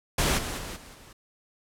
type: noise with level steps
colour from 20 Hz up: pink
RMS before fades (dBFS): -24 / -33 / -37 / -47 / -50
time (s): 0.18-1.13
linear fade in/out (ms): 5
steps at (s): 0.37 / 0.57 / 0.75 / 0.93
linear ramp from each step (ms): 20
effects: low-pass 12000 Hz 12 dB/octave